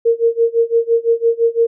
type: tone with tremolo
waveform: sine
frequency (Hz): 462.3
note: A#4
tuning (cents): -14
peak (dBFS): -8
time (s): 0.05-1.67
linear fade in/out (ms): 10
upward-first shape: sine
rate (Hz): 5.9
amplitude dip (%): 95
effects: none